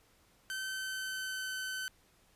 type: tone with pitch glide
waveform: sawtooth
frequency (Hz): 1539 to 1524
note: G6 to G6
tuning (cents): -32 to -49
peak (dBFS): -33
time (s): 0.5-1.88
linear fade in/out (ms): 0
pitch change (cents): -17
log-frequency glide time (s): 0.62-1.54
effects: pink hiss -67 dBFS RMS until 2.35 s + resampled to 32000 Hz